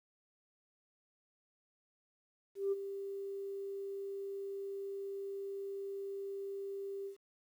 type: tone with ADSR envelope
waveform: sine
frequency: 394.8 Hz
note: G4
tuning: 12 cents sharp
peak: -28 dBFS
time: 2.55-7.17 s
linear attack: 170 ms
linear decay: 25 ms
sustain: -11 dB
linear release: 110 ms
effects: tanh soft clip ceiling -26 dBFS + 11-bit